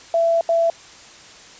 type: tone bursts at uneven times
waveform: sine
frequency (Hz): 668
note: E5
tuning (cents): +23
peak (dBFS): -14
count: 2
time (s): 0.14-0.41 / 0.49-0.7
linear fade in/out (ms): 2
effects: white hiss -43 dBFS RMS until 1.59 s + resampled to 16000 Hz